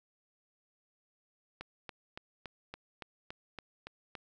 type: click train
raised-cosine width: 0.3 ms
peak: -26 dBFS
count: 10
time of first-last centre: 1.61-4.152 s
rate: 3.54 Hz
effects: none